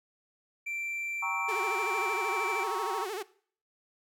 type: tone with pitch glide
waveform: triangle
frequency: 2349 to 2331 Hz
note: D7 to D7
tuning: 0 to -14 cents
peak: -32 dBFS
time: 0.66-2.64 s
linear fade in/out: 10 ms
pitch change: -14 cents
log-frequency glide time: 1.93-2.48 s
type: chord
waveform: sine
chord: G diminished seventh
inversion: none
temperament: equal with one note detuned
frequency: 784 / 932.3 / 1108.7 / 1304.1 Hz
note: G5 / Bb5 / Db6 / Fb6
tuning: 0 / 0 / 0 / -19 cents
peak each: -39 / -35 / -35 / -40 dBFS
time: 1.22-3.05 s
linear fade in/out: 10 ms
type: tone with vibrato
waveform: sawtooth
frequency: 402.3 Hz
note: G4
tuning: 45 cents sharp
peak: -30 dBFS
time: 1.48-3.23 s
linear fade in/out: 10 ms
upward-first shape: sine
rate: 13 Hz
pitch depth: 180 cents each way
effects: noise-tail reverb RT60 0.5 s tail -19 dB re dry